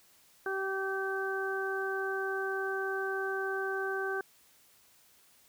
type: harmonic tone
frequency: 386.2 Hz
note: G4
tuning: 26 cents flat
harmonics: 1 / 2 / 3 / 4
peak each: -34 / -40 / -42 / -35 dBFS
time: 0.46-4.21 s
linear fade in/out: 2 ms
effects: white hiss -63 dBFS RMS until 5.48 s